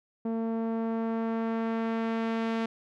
sawtooth tone with low-pass filter sweep, 226.3 Hz, A3, 49 cents sharp, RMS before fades -30 dBFS, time 0.25-2.66 s, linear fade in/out 5 ms, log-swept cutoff 640 to 3300 Hz, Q 0.73, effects none

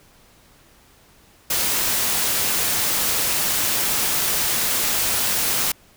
white noise, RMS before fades -21 dBFS, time 1.5-5.72 s, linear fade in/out 5 ms, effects pink hiss -53 dBFS RMS until 5.96 s

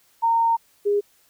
sine tone pair in turn, 919 / 408.9 Hz, A#5 / G#4, -25 / -27 cents, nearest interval octave + major second, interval 1402 cents, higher first, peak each -16 / -17 dBFS, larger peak first, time 0.22-0.57 / 0.85-1.01 s, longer first, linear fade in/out 20 ms, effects white hiss -60 dBFS RMS until 1.29 s

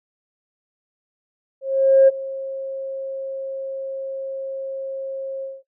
sine tone with ADSR envelope, 538 Hz, C5, 48 cents sharp, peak -6 dBFS, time 1.61-5.63 s, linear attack 470 ms, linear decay 24 ms, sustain -19 dB, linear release 200 ms, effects noise-tail reverb RT60 0.1 s tail -20 dB re dry + tanh soft clip ceiling -4 dBFS

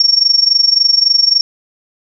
sine tone with amplitude modulation, 5500 Hz, F8, 27 cents flat, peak -4 dBFS, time 0-1.41 s, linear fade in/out 2 ms, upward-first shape sine, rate 23.6 Hz, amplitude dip 85%, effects none

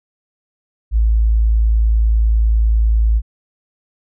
sine tone, 55 Hz, A1, in tune, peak -10 dBFS, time 0.91-3.22 s, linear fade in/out 50 ms, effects none

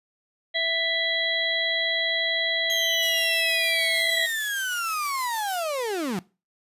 harmonic tone, 659.3 Hz, E5, in tune, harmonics 1 / 3 / 5 / 6, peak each -30 / -26 / -28 / -29 dBFS, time 0.54-4.27 s, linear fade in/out 20 ms
35% pulse linear sweep, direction down, 3243 to 167.1 Hz, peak -24 dBFS, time 2.7-6.19 s, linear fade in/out 0 ms
blue noise with tremolo, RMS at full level -37 dBFS, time 3.02-5.64 s, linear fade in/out 10 ms, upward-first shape square, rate 6.5 Hz, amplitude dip 30%
effects noise-tail reverb RT60 0.3 s tail -21 dB re dry + resampled to 32000 Hz

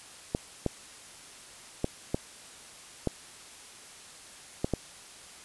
clicks, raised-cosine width 2 ms, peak -13 dBFS, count 7, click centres 0.349 / 0.663 / 1.844 / 2.145 / 3.073 / 4.645 / 4.737 s, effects white hiss -49 dBFS RMS until 5.44 s + resampled to 24000 Hz

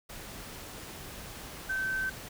sine tone in noise, 1542 Hz, G6, 29 cents flat, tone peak -29 dBFS, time 1.69-2.1 s, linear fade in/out 10 ms, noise pink, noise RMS -44 dBFS, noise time 0.09-2.29 s, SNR +12 dB, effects none

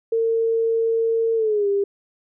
sine tone with pitch glide, 454.4 to 400.2 Hz, A#4 to G4, -44 to +36 cents, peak -17 dBFS, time 0.12-1.84 s, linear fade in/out 5 ms, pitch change -220 cents, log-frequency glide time 1.35-1.68 s, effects none

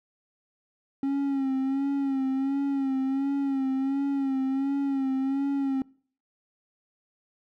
triangle tone with vibrato, 271.8 Hz, C#4, 34 cents flat, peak -22 dBFS, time 1.03-5.82 s, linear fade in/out 2 ms, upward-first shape sine, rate 1.4 Hz, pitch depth 48 cents each way, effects noise-tail reverb RT60 0.5 s tail -24 dB re dry

